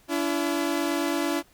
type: tone pair together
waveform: sawtooth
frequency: 286.9 / 335.8 Hz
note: D4 / E4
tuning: -40 / +32 cents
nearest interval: minor third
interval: 272 cents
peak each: -23 dBFS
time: 0.08-1.43 s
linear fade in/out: 50 ms
effects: pink hiss -59 dBFS RMS until 1.53 s